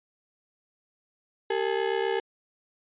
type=ring-modulated tone; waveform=35% pulse; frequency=423.9 Hz; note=G#4; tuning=35 cents sharp; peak=-20 dBFS; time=1.5-2.2 s; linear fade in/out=5 ms; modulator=33.9 Hz; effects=resampled to 8000 Hz